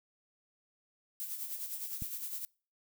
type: noise with tremolo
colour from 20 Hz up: violet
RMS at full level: -38 dBFS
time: 1.2-2.45 s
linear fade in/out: 0 ms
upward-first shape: sine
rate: 9.8 Hz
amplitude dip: 55%
type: click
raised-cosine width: 5 ms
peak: -28 dBFS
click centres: 2.022 s
effects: noise-tail reverb RT60 0.4 s tail -26 dB re dry